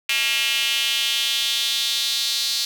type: tone with high-pass filter sweep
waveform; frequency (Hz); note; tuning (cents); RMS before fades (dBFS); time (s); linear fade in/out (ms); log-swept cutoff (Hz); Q
square; 126.6; B2; +43; -22; 0.09-2.65; 2; 2600 to 4200; 3.7
effects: none